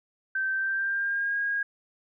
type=tone with pitch glide; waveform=sine; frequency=1553 to 1633 Hz; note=G6 to G#6; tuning=-17 to -30 cents; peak=-25 dBFS; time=0.35-1.63 s; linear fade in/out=5 ms; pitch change=+87 cents; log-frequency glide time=0.52-1.37 s; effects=none